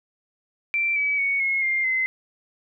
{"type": "tone with pitch steps", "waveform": "sine", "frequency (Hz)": [2348, 2286, 2226, 2168, 2111, 2056], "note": ["D7", "D7", "C#7", "C#7", "C7", "C7"], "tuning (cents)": [-1, -47, 7, -39, 15, -31], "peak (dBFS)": -20, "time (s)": [0.74, 2.06], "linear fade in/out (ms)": 0, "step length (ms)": 220, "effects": []}